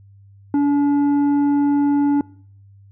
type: tone with tanh clipping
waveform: sine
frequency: 286.5 Hz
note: D4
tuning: 43 cents flat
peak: -15 dBFS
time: 0.54-2.21 s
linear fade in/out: 2 ms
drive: 7 dB
effects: noise-tail reverb RT60 0.6 s tail -23 dB re dry + added 99 Hz sine -44 dBFS peak until 2.91 s